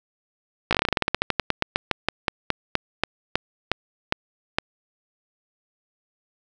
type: slowing click train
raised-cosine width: 0.3 ms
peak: -3 dBFS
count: 29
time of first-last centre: 0.71-4.585 s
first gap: 17 ms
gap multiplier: 1.13
effects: none